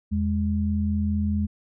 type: tone pair together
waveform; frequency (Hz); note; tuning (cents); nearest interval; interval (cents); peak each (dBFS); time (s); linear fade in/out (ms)
sine; 82.5 / 207.2; E2 / G#3; +2 / -4; octave + major third; 1594; -24; 0.11-1.47; 20
effects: none